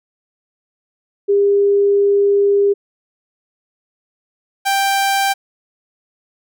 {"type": "tone pair in turn", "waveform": ["sine", "sawtooth"], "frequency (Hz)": [402.4, 786.4], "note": ["G4", "G5"], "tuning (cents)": [45, 5], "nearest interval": "octave", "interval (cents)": 1160, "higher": "second", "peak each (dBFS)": -10, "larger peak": "neither", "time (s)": [[1.28, 2.74], [4.65, 5.34]], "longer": "first", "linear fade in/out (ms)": 20, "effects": []}